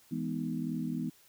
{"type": "chord", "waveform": "sine", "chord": "E major seventh", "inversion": "none", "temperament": "equal", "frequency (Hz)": [164.81, 207.7, 246.9, 311.1], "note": ["E3", "G#3", "B3", "D#4"], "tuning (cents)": [0, 0, 0, 0], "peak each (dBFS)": [-37, -39, -35, -40], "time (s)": [0.11, 1.1], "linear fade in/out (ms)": 10, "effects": ["white hiss -62 dBFS RMS until 1.28 s"]}